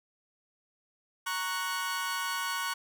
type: chord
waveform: sawtooth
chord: F# major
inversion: first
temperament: equal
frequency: 932.3 / 1108.7 / 1480 Hz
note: A#5 / C#6 / F#6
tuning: 0 / 0 / 0 cents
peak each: -34 / -31 / -31 dBFS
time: 1.26-2.74 s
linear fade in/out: 10 ms
effects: none